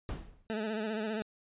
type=noise with exponential decay; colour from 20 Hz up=brown; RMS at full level=-31 dBFS; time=0.09-0.47 s; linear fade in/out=1 ms; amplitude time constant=81 ms
type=tone with vibrato; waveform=20% pulse; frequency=216.8 Hz; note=A3; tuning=25 cents flat; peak=-28 dBFS; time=0.5-1.22 s; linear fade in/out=0 ms; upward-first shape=sine; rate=15 Hz; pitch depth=61 cents each way
effects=resampled to 8000 Hz